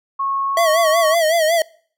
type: tone with pitch glide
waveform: sine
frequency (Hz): 1095 to 1118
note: C#6 to C#6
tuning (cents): -22 to +14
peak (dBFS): -18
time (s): 0.19-1.15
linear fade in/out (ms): 10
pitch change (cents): +36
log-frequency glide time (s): 0.44-0.81
type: tone with vibrato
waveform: square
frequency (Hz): 649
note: E5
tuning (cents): -27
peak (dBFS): -14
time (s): 0.57-1.62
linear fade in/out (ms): 2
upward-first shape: sine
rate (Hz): 5.4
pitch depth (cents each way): 93
effects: noise-tail reverb RT60 0.5 s tail -24 dB re dry